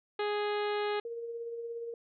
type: harmonic tone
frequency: 415.3 Hz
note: G#4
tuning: in tune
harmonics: 1 / 2 / 3 / 4 / 5 / 6 / 7 / 8 / 9 / 10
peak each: -31 / -37 / -41 / -43 / -45 / -47 / -48 / -49 / -50 / -51 dBFS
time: 0.19-1 s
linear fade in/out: 5 ms
type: tone with tremolo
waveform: sine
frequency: 466.2 Hz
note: A#4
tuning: in tune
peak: -35 dBFS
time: 1.05-1.94 s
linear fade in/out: 2 ms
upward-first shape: sine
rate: 17 Hz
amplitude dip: 35%
effects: none